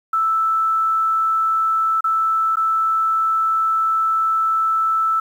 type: tone with dropouts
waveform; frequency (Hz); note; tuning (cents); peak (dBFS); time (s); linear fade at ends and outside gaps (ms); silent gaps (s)
sine; 1318.5; E6; 0; -15; 0.13-5.2; 5; 2.008-2.041 / 2.557-2.569
effects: 8-bit